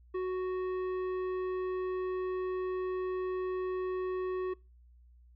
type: tone with tanh clipping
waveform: sine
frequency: 370 Hz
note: F#4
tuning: in tune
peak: -33 dBFS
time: 0.14-4.54 s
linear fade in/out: 10 ms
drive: 11 dB
effects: noise-tail reverb RT60 0.3 s tail -26 dB re dry + added 60 Hz sine -56 dBFS peak until 5.35 s